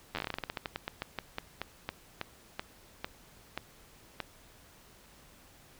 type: slowing click train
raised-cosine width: 0.3 ms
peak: -18 dBFS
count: 27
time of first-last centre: 0.15-4.203 s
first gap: 10 ms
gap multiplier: 1.18
effects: pink hiss -58 dBFS RMS until 5.79 s